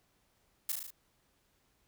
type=noise with echo; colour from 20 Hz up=blue; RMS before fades=-33 dBFS; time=0.69-0.72 s; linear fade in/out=2 ms; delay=37 ms; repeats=5; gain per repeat=-3 dB; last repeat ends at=0.905 s; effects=pink hiss -73 dBFS RMS until 1.87 s